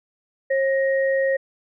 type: tone pair together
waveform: sine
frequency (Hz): 539.1 / 1875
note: C#5 / A#6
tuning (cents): -48 / +10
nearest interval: octave + minor seventh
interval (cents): 2158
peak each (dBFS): -18 / -26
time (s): 0.5-1.37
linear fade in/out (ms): 10
effects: none